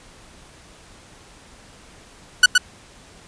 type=tone with echo; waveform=sawtooth; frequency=1480 Hz; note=F#6; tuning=in tune; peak=-3 dBFS; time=2.43-2.46 s; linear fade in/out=5 ms; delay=120 ms; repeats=1; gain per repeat=-4 dB; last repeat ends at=2.58 s; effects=pink hiss -47 dBFS RMS until 3.27 s + resampled to 22050 Hz